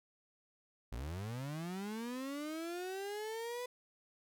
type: linear sweep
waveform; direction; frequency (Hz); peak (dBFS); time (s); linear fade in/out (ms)
35% pulse; up; 51.9 to 499; -38; 0.92-3.66; 5
effects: none